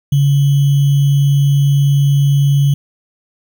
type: tone with sample-and-hold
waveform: sine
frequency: 140.8 Hz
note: C#3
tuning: 27 cents sharp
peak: -8 dBFS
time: 0.12-2.74 s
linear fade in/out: 5 ms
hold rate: 3150 Hz
effects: none